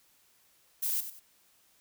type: noise with echo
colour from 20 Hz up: violet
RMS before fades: -31 dBFS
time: 0.82-1.01 s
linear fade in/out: 10 ms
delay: 94 ms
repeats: 2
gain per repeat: -10 dB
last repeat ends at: 1.198 s
effects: white hiss -66 dBFS RMS until 1.8 s